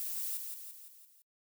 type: noise with echo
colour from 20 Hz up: violet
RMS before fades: -38 dBFS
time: 0-0.37 s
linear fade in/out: 0 ms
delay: 170 ms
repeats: 5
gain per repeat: -5 dB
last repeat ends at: 1.22 s
effects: noise-tail reverb RT60 0.1 s tail -26 dB re dry